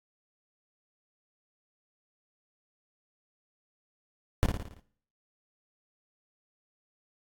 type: noise with echo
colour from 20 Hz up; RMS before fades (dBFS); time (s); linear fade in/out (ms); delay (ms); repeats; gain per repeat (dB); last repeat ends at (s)
brown; -22; 4.43-4.46; 0; 56; 6; -5; 4.796
effects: noise-tail reverb RT60 0.6 s tail -19 dB re dry + AAC 64 kbps